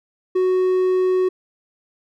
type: tone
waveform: triangle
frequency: 370 Hz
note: F#4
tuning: in tune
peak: -13 dBFS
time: 0.35-1.29 s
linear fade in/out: 10 ms
effects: none